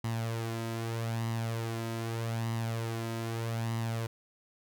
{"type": "tone with flanger", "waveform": "sawtooth", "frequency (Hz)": 114.3, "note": "A#2", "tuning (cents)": -34, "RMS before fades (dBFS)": -34, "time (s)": [0.04, 4.07], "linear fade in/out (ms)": 5, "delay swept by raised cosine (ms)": [1, 3.1], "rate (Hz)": 0.81, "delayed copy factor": 0.55, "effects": []}